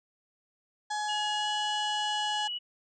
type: harmonic tone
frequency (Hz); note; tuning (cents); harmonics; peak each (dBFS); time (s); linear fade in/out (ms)
843; G#5; +26; 1 / 2 / 4 / 5 / 6 / 7 / 8 / 9 / 10; -31 / -37 / -43 / -45 / -47 / -48 / -49 / -50 / -51; 0.9-2.48; 10
type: tone with pitch glide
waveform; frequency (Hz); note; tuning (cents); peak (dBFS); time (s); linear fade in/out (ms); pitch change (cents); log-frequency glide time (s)
sine; 2886 to 2931; F#7 to F#7; -44 to -17; -32; 1.08-2.59; 20; +27; 1.37-1.49
effects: none